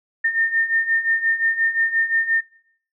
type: beating tone pair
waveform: sine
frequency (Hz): 1813 / 1818.7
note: A#6 / A#6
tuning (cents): -49 / -43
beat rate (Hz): 5.7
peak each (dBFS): -23 / -18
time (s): 0.24-2.41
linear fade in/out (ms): 10
effects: noise-tail reverb RT60 0.8 s tail -25 dB re dry